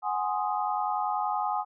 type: chord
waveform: sine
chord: Ab dominant seventh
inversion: third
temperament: equal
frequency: 740 / 830.6 / 1046.5 / 1244.5 Hz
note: Gb5 / Ab5 / C6 / Eb6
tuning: 0 / 0 / 0 / 0 cents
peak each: -32 / -29 / -35 / -33 dBFS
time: 0.02-1.65 s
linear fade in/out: 50 ms
effects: none